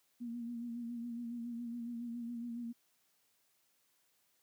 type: tone with vibrato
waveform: sine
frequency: 236.3 Hz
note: A#3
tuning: 24 cents sharp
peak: -39 dBFS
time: 0.2-2.73 s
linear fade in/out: 20 ms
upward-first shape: sine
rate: 7.2 Hz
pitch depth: 41 cents each way
effects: white hiss -75 dBFS RMS until 4.42 s + high-pass 100 Hz 12 dB/octave